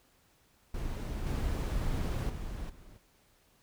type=noise with level steps; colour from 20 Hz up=brown; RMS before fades=-36 / -32 / -39 / -52 dBFS; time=0.74-2.98 s; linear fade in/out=5 ms; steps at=1.26 / 2.29 / 2.69 s; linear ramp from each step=10 ms; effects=pink hiss -67 dBFS RMS until 3.62 s